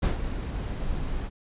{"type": "noise with ADSR envelope", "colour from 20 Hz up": "brown", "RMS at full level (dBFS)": -20, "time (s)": [0.02, 1.3], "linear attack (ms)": 15, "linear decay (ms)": 130, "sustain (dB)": -10, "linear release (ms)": 41, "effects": ["resampled to 8000 Hz"]}